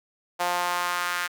sawtooth tone with high-pass filter sweep, 176.6 Hz, F3, 20 cents sharp, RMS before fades -27 dBFS, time 0.39-1.28 s, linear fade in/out 20 ms, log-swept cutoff 740 to 1500 Hz, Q 2.2, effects none

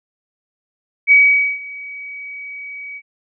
sine tone with ADSR envelope, 2268 Hz, C#7, 39 cents sharp, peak -5 dBFS, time 1.07-3.02 s, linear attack 45 ms, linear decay 470 ms, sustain -23 dB, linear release 56 ms, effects none

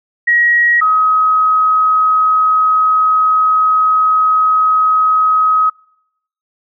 sine tone pair in turn, 1900 / 1268.1 Hz, A#6 / D#6, +33 / +33 cents, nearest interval perfect fifth, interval 700 cents, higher first, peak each -8 dBFS, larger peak neither, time 0.27-0.81 / 0.81-5.7 s, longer second, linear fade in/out 10 ms, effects noise-tail reverb RT60 0.8 s tail -26 dB re dry

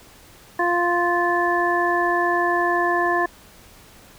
harmonic tone, 348.9 Hz, F4, 2 cents flat, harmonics 1 / 2 / 3 / 5, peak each -23 / -23 / -23 / -23 dBFS, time 0.59-3.26 s, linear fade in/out 5 ms, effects pink hiss -48 dBFS RMS until 4.18 s

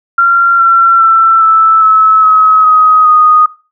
sine tone with pitch steps, 1378 / 1357.5 / 1337.2 / 1317.3 / 1297.7 / 1278.3 / 1259.3 / 1240.5 Hz, F6 / F6 / E6 / E6 / E6 / D#6 / D#6 / D#6, -24 / -50 / +24 / -2 / -28 / +46 / +20 / -6 cents, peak -3 dBFS, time 0.18-3.46 s, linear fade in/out 5 ms, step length 410 ms, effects noise-tail reverb RT60 0.3 s tail -17 dB re dry

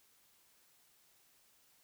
silence, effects white hiss -69 dBFS RMS until 1.83 s

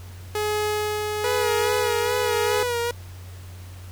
sawtooth tone with tremolo, 421.9 Hz, G#4, 27 cents sharp, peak -18 dBFS, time 0.35-2.63 s, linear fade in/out 2 ms, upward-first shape sine, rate 1 Hz, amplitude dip 30%
sawtooth tone with vibrato, 483.2 Hz, B4, 38 cents flat, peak -19 dBFS, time 1.24-2.91 s, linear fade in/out 2 ms, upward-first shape sine, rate 2.4 Hz, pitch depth 48 cents each way
effects added 91 Hz sine -37 dBFS peak until 3.91 s + pink hiss -48 dBFS RMS until 3.91 s

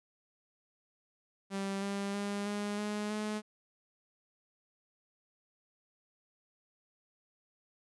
sawtooth tone with pitch steps, 196 / 199.2 / 202.4 / 205.7 / 209.1 / 212.5 Hz, G3 / G3 / G#3 / G#3 / G#3 / G#3, 0 / +28 / -44 / -16 / +12 / +40 cents, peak -30 dBFS, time 1.5-3.42 s, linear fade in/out 50 ms, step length 320 ms, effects resampled to 24000 Hz

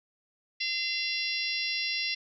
harmonic tone, 686 Hz, F5, 31 cents flat, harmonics 3 / 4 / 5 / 6 / 7 / 8, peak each -35 / -34 / -38 / -37 / -35 / -37 dBFS, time 0.6-2.15 s, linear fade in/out 10 ms, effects none

